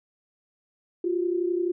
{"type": "tone pair together", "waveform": "sine", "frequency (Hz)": [348, 379.7], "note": ["F4", "F#4"], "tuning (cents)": [-6, 45], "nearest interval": "major second", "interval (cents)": 151, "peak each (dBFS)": [-24, -29], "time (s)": [1.04, 1.72], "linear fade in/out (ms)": 5, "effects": []}